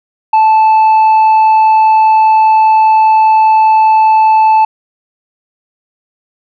sine tone with tanh clipping, 875 Hz, A5, 10 cents flat, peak -5 dBFS, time 0.33-4.65 s, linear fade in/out 5 ms, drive 3 dB, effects none

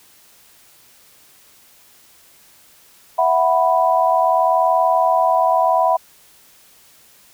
sine chord, E suspended second, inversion none, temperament equal, 659.3 / 740 / 987.8 Hz, E5 / F#5 / B5, 0 / 0 / 0 cents, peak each -17 dBFS, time 3.18-5.97 s, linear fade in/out 10 ms, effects white hiss -50 dBFS RMS until 7.33 s

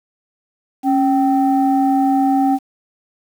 sine tone pair together, 274.4 / 776 Hz, C#4 / G5, -17 / -18 cents, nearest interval octave + tritone, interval 1799 cents, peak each -13 / -15 dBFS, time 0.83-2.59 s, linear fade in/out 50 ms, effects tanh soft clip ceiling -6 dBFS + 7-bit

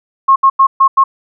sine tone bursts at uneven times, 1080 Hz, C#6, 45 cents flat, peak -4 dBFS, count 5, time 0.28-0.36 / 0.43-0.5 / 0.59-0.67 / 0.8-0.88 / 0.97-1.04 s, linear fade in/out 10 ms, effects none

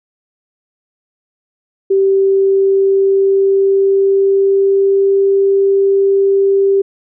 sine tone with pitch glide, 388.7 to 393 Hz, G4 to G4, -15 to +4 cents, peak -8 dBFS, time 1.9-6.82 s, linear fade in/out 10 ms, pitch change +19 cents, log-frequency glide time 2.03-5.18 s, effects none

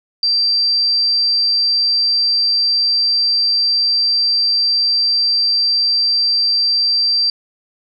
sine tone, 4699 Hz, D8, in tune, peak -12 dBFS, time 0.23-7.3 s, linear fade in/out 2 ms, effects none

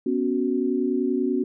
sine chord, B suspended second, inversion none, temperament equal, 246.9 / 277.2 / 370 Hz, B3 / C#4 / F#4, 0 / 0 / 0 cents, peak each -25 / -25 / -25 dBFS, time 0.06-1.44 s, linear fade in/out 5 ms, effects none

